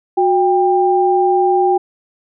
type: tone pair together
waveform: sine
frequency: 365.5 / 793.9 Hz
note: F#4 / G5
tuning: -21 / +22 cents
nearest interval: octave + minor second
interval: 1343 cents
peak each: -13 dBFS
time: 0.17-1.78 s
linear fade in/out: 10 ms
effects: none